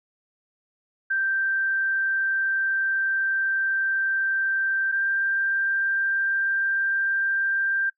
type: tone pair in turn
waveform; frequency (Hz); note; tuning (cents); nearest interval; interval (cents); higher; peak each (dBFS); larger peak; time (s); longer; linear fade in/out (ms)
sine; 1568 / 1581.6; G6 / G6; 0 / +15; unison; 15; second; -21; neither; 1.1-4.92 / 4.92-7.9; first; 10
effects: noise-tail reverb RT60 0.1 s tail -22 dB re dry